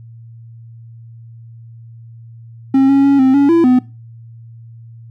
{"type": "tone with pitch steps", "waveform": "triangle", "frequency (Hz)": [268.6, 275.5, 278.5, 262.4, 281.6, 335.2, 252.1], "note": ["C4", "C#4", "C#4", "C4", "C#4", "E4", "B3"], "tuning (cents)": [46, -11, 8, 5, 27, 29, 36], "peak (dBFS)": -5, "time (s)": [2.74, 3.79], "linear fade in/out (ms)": 5, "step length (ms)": 150, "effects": ["noise-tail reverb RT60 0.3 s tail -20 dB re dry", "added 115 Hz sine -34 dBFS peak until 5.1 s"]}